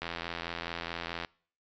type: click train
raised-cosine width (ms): 0.3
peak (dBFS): -19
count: 105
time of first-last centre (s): 0.02-1.248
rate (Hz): 84.7
effects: noise-tail reverb RT60 0.5 s tail -25 dB re dry + resampled to 16000 Hz